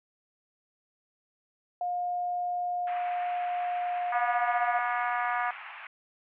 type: tone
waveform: sine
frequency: 712 Hz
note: F5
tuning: 33 cents sharp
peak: -28 dBFS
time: 1.81-4.79 s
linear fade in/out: 2 ms
type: band-pass noise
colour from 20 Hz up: white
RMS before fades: -44 dBFS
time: 2.87-5.87 s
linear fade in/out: 2 ms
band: 750 to 2600 Hz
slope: 48 dB/octave
type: harmonic tone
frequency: 242.4 Hz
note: B3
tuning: 32 cents flat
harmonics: 3 / 4 / 5 / 6 / 7 / 8 / 9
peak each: -31 / -34 / -33 / -37 / -36 / -43 / -40 dBFS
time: 4.12-5.51 s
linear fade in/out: 5 ms
effects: none